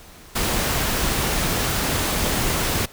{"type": "noise", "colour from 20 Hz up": "pink", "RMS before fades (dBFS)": -22, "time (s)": [0.35, 2.86], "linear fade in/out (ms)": 10, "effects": ["pink hiss -45 dBFS RMS until 2.92 s"]}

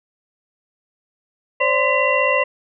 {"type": "tone cluster", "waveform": "sine", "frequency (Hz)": [524, 579, 1035, 1997, 2748], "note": ["C5", "D5", "C6", "B6", "F7"], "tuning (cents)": [2, -25, -19, 19, -29], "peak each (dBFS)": -21, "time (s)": [1.6, 2.44], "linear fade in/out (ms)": 10, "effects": []}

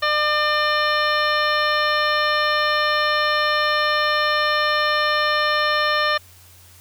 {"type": "harmonic tone", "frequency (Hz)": 600, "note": "D5", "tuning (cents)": 37, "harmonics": [1, 2, 3, 4, 5, 6, 7, 9], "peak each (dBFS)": [-24, -21, -22, -31, -29, -29, -29, -34], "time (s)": [0.02, 6.18], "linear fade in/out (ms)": 10, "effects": ["added 89 Hz sine -49 dBFS peak until 6.8 s", "white hiss -49 dBFS RMS until 6.8 s"]}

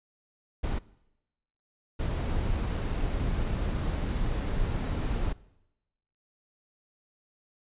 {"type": "noise bursts at uneven times", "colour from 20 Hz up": "brown", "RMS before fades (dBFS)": -29, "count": 2, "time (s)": [[0.63, 0.79], [1.99, 5.33]], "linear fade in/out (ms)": 10, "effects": ["noise-tail reverb RT60 0.9 s tail -21 dB re dry", "resampled to 8000 Hz"]}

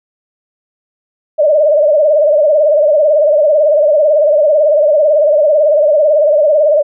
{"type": "tone with vibrato", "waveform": "sine", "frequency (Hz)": 601, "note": "D5", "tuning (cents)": 40, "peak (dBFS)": -6, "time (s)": [1.38, 6.83], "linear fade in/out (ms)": 20, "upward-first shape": "sine", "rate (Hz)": 18, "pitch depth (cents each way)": 94, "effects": []}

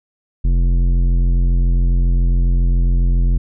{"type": "tone with tanh clipping", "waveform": "sine", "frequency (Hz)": 43.65, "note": "F1", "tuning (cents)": 0, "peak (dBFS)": -13, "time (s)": [0.44, 3.38], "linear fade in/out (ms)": 10, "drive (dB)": 12, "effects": []}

